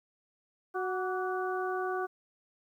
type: harmonic tone with a mistuned harmonic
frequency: 370 Hz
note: F#4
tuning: in tune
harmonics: 1 / 2 / 3 / 4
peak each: -33 / -36 / -38 / -39 dBFS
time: 0.74-2.07 s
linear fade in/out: 20 ms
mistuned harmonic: 3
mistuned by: +64 cents
effects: 11-bit